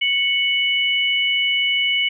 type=tone pair together; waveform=sine; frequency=2217 / 2959 Hz; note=C#7 / F#7; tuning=0 / -1 cents; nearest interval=perfect fourth; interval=499 cents; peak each=-19 dBFS; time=0.01-2.09 s; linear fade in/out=10 ms; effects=none